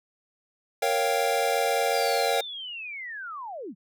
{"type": "chord", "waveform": "square", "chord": "G half-diminished seventh", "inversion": "first", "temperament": "equal", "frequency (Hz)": [466.2, 554.4, 698.5, 784], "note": ["Bb4", "Db5", "F5", "G5"], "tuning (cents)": [0, 0, 0, 0], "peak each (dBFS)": -29, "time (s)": [0.82, 2.41], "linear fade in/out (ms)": 5}
{"type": "linear sweep", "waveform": "sine", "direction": "down", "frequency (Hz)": [4978, 150.6], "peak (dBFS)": -34, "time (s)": [1.91, 3.75], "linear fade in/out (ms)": 50}
{"effects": []}